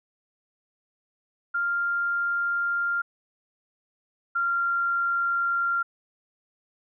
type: tone pair in turn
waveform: sine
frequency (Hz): 1396 / 1384.8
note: F6 / F6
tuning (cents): -1 / -15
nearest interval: unison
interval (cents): 14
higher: first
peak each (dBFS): -23 / -22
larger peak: second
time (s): 1.54-3.02 / 4.35-5.83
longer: neither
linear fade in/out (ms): 10
effects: none